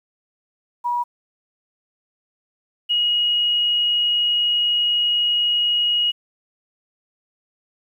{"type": "tone pair in turn", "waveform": "sine", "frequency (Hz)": [965, 2892], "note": ["B5", "F#7"], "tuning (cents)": [-40, -40], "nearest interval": "octave + perfect fifth", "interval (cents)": 1900, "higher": "second", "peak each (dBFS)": [-19, -16], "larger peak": "second", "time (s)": [[0.84, 1.04], [2.89, 6.12]], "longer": "second", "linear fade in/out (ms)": 20, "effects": ["9-bit"]}